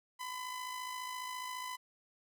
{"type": "tone with amplitude modulation", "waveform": "sawtooth", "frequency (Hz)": 1007, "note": "B5", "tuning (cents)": 33, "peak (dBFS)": -34, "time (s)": [0.19, 1.77], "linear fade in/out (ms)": 20, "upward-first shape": "sine", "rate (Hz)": 54.6, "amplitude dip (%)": 45, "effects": []}